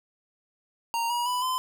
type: tone with pitch steps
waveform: square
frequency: 928 / 959.1 / 991.2 / 1024.3 Hz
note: A#5 / A#5 / B5 / C6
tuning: -8 / +49 / +6 / -37 cents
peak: -26 dBFS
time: 0.94-1.58 s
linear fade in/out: 0 ms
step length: 160 ms
effects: none